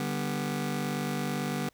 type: chord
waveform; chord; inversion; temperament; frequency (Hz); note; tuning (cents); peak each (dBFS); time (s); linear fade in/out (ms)
sawtooth; G major; second; just; 147 / 196 / 245; D3 / G3 / B3; +2 / 0 / -14; -30; 0-1.69; 2
effects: pink hiss -67 dBFS RMS until 1.73 s

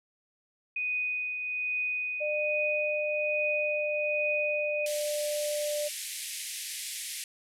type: tone with tremolo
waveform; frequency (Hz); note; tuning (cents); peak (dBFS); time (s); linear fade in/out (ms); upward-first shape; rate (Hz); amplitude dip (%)
sine; 2489; D#7; 0; -27; 0.76-4.86; 5; triangle; 1.2; 45
type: tone with pitch glide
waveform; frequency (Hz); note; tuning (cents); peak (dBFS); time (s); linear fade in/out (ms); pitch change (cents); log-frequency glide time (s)
sine; 600 to 593.5; D5 to D5; +37 to +18; -29; 2.2-5.89; 20; -19; 3.29-5.73
type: band-pass noise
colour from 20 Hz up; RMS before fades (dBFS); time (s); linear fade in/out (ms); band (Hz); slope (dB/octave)
white; -38; 4.86-7.24; 2; 1900 to 12000; 48
effects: none

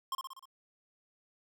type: tone with echo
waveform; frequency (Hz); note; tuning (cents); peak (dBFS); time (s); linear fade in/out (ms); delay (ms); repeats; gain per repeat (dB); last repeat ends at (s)
square; 1067; C6; +34; -33; 0.12-0.15; 2; 61; 5; -4; 0.455
effects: none

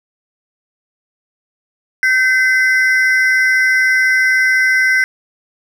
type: ring-modulated tone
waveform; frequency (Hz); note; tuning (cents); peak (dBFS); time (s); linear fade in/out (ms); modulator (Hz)
triangle; 1793; A6; +32; -5; 2.03-5.04; 0; 246
effects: none

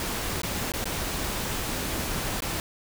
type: noise with dropouts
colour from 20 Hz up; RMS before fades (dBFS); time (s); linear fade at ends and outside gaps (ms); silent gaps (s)
pink; -30; 0-2.6; 1; 0.418-0.433 / 0.72-0.737 / 0.843-0.855 / 2.405-2.421
effects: none

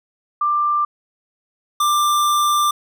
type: tone pair in turn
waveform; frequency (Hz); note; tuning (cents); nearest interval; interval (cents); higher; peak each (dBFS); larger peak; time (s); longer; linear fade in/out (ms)
sine / square; 1185 / 1185; D6 / D6; +15 / +15; unison; 0; neither; -15; neither; 0.41-0.85 / 1.8-2.71; second; 5
effects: none

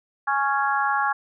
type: harmonic tone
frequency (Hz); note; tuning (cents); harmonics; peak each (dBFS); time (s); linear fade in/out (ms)
277.2; C#4; 0; 3 / 4 / 5 / 6; -24 / -25 / -26 / -27; 0.27-1.13; 10
effects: none

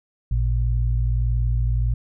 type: tone pair together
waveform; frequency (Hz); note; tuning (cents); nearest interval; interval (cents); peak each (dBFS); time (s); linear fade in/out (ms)
sine; 55 / 116.54; A1 / A#2; 0 / 0; octave + minor second; 1300; -19 / -23; 0.31-1.94; 5
effects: none

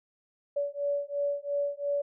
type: beating tone pair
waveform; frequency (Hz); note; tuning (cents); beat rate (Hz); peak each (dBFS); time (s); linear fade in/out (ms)
sine; 570 / 572.9; C#5 / D5; +48 / -43; 2.9; -31; 0.56-2.02; 10
effects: none

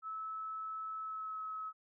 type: tone with pitch glide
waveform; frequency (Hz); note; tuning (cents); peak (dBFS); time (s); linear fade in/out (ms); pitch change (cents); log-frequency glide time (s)
sine; 1302 to 1286.3; E6 to E6; -22 to -43; -39; 0.02-1.73; 50; -21; 0.99-1.41
effects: none

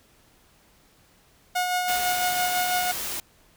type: tone with tremolo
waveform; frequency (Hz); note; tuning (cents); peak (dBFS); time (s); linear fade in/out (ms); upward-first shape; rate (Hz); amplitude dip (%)
sawtooth; 724; F#5; -38; -18; 1.55-2.92; 10; sine; 6; 35
type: noise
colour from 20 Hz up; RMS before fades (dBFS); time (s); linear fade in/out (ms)
white; -31; 1.88-3.2; 2
effects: pink hiss -59 dBFS RMS until 3.56 s

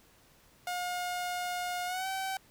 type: tone with pitch glide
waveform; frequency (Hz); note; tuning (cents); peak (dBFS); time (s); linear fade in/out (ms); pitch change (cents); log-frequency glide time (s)
sawtooth; 716 to 767.4; F5 to G5; +43 to -37; -29; 0.67-2.37; 2; +120; 1.86-2.07
effects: pink hiss -62 dBFS RMS until 2.5 s

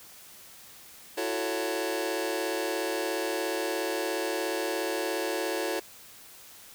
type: chord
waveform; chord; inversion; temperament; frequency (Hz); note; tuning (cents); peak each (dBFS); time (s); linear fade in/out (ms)
sawtooth; F# minor seventh; third; just; 333 / 370 / 444 / 555; E4 / F#4 / A4 / C#5; +18 / 0 / +16 / +2; -30; 1.17-5.8; 10
effects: white hiss -50 dBFS RMS until 6.74 s

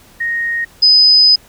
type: tone pair in turn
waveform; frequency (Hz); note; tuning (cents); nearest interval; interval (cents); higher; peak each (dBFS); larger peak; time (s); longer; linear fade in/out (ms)
sine; 1864.7 / 5016; A#6 / D#8; 0 / +13; octave + perfect fourth; 1713; second; -15 / -5; second; 0.2-0.65 / 0.82-1.36; second; 10
effects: pink hiss -45 dBFS RMS until 1.48 s

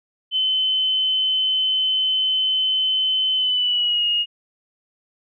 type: tone with pitch glide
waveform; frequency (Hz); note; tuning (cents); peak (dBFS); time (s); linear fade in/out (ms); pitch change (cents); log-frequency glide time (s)
sine; 3052 to 2864; G7 to F7; -47 to +43; -17; 0.31-4.26; 50; -110; 3.35-4.06
effects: none

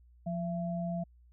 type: tone pair together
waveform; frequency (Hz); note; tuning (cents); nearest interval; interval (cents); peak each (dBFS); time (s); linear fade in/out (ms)
sine; 174.61 / 672.7; F3 / E5; 0 / +35; octave + major seventh; 2335; -33 / -37; 0.26-1.04; 10
effects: added 60 Hz sine -57 dBFS peak until 1.32 s

